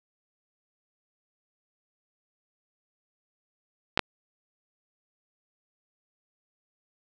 clicks, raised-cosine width 0.3 ms, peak -5 dBFS, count 2, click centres 3.975 / 3.993 s, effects none

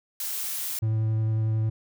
blue noise, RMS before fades -31 dBFS, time 0.2-0.79 s, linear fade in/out 2 ms
triangle tone with vibrato, 110 Hz, A2, in tune, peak -20 dBFS, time 0.82-1.7 s, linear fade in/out 10 ms, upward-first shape triangle, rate 11 Hz, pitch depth 13 cents each way
effects none

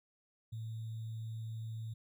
sine tone with sample-and-hold, 111.6 Hz, A2, 25 cents sharp, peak -39 dBFS, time 0.52-1.94 s, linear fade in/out 10 ms, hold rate 3675 Hz, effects none

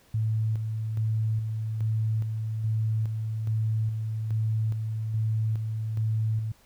sine tone with tremolo, 110 Hz, A2, in tune, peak -23 dBFS, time 0.14-6.52 s, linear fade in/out 5 ms, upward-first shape square, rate 1.2 Hz, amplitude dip 40%, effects pink hiss -60 dBFS RMS until 6.65 s

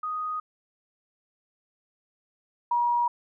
sine tone pair in turn, 1245 / 956.6 Hz, D#6 / A#5, +1 / +44 cents, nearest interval perfect fourth, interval 457 cents, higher first, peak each -28 / -21 dBFS, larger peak second, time 0.03-0.4 / 2.71-3.08 s, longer neither, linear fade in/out 5 ms, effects none

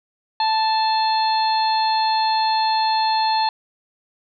harmonic tone with a mistuned harmonic, 880 Hz, A5, in tune, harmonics 1 / 2 / 3 / 4 / 5, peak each -17 / -32 / -33 / -32 / -25 dBFS, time 0.4-3.49 s, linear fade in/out 2 ms, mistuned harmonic 5, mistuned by -55 cents, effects none

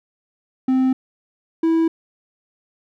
triangle tone pair in turn, 260.1 / 327 Hz, C4 / E4, -10 / -14 cents, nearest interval major third, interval 396 cents, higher second, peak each -12 dBFS, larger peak neither, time 0.68-0.93 / 1.63-1.88 s, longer neither, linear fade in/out 5 ms, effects none

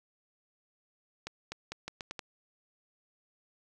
accelerating click train, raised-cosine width 0.2 ms, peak -21 dBFS, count 7, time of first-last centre 1.27-2.192 s, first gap 250 ms, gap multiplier 0.8, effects none

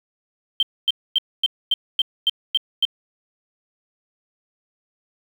sine tone bursts, 3136 Hz, G7, in tune, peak -14 dBFS, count 9, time 0.6-2.852 s, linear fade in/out 2 ms, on 28 ms, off 250 ms, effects 7-bit

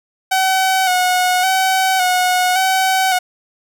sawtooth tone with vibrato, 744 Hz, F#5, 9 cents sharp, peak -9 dBFS, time 0.31-3.19 s, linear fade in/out 10 ms, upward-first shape square, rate 0.89 Hz, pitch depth 34 cents each way, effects none

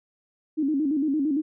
sine tone with vibrato, 291.3 Hz, D4, 14 cents flat, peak -21 dBFS, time 0.57-1.42 s, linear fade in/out 20 ms, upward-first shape square, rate 8.8 Hz, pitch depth 110 cents each way, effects none

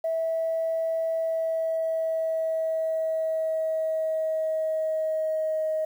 sine tone with pitch glide, 652 to 628 Hz, E5 to D#5, -19 to +16 cents, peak -23 dBFS, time 0.04-5.85 s, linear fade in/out 5 ms, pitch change -65 cents, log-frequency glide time 1.15-5.71 s, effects tanh soft clip ceiling -19 dBFS + 9-bit

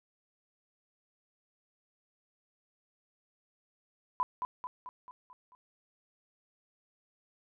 sine tone with echo, 1000 Hz, B5, 21 cents sharp, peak -26 dBFS, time 4.2-4.23 s, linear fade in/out 0 ms, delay 220 ms, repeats 6, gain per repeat -5 dB, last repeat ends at 5.55 s, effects none

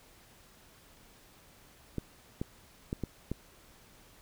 clicks, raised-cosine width 3 ms, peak -20 dBFS, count 5, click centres 1.983 / 2.415 / 2.929 / 3.037 / 3.316 s, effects pink hiss -59 dBFS RMS until 4.21 s

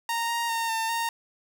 sawtooth tone with pitch steps, 927 / 934 / 917 / 900 / 923 Hz, A#5 / A#5 / A#5 / A5 / A#5, -10 / +3 / -29 / +39 / -17 cents, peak -22 dBFS, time 0.09-1.09 s, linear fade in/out 2 ms, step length 200 ms, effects none

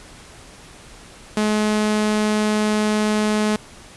sawtooth tone, 212.7 Hz, G#3, 42 cents sharp, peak -13 dBFS, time 1.37-3.56 s, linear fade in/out 2 ms, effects pink hiss -43 dBFS RMS until 3.96 s + resampled to 24000 Hz

